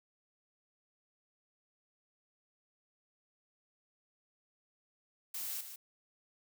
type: noise with echo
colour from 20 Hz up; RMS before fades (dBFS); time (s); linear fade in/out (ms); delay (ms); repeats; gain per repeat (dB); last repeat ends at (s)
blue; -40; 5.34-5.61; 5; 150; 1; -8; 5.76
effects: none